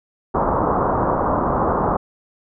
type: low-pass noise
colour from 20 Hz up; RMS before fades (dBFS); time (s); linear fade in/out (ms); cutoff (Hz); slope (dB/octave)
white; -19; 0.34-1.97; 10; 1200; 48
effects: none